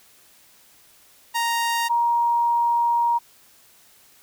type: tone pair in turn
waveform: sawtooth / sine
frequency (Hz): 932.3 / 942.6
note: A#5 / A#5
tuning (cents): 0 / +19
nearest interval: unison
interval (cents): 19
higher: second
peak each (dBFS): -17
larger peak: neither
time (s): 1.34-1.89 / 1.89-3.19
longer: second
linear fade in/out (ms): 20
effects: white hiss -54 dBFS RMS until 4.22 s